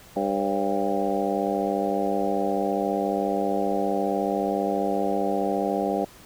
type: harmonic tone with a mistuned harmonic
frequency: 99.3 Hz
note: G2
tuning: 23 cents sharp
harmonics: 2 / 3 / 4 / 5 / 6 / 7 / 8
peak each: -30 / -30 / -30 / -30 / -30 / -30 / -30 dBFS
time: 0.16-6.05 s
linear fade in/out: 5 ms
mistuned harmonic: 6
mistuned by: -73 cents
effects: pink hiss -49 dBFS RMS until 6.25 s